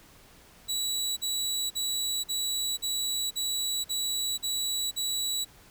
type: tone bursts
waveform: 25% pulse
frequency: 3923 Hz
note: B7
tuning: 12 cents flat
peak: -24 dBFS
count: 9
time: 0.68-5.45 s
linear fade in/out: 20 ms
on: 490 ms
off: 45 ms
effects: pink hiss -55 dBFS RMS until 5.7 s